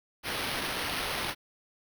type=noise with sample-and-hold; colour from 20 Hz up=blue; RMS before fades=-33 dBFS; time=0.23-1.35 s; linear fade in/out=50 ms; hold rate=7350 Hz; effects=none